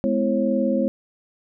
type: tone cluster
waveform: sine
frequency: 210.6 / 252.6 / 330.8 / 542 Hz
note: G#3 / B3 / E4 / C#5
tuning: +24 / +39 / +6 / -39 cents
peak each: -23 / -23 / -27 / -23 dBFS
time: 0.04-0.88 s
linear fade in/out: 0 ms
effects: none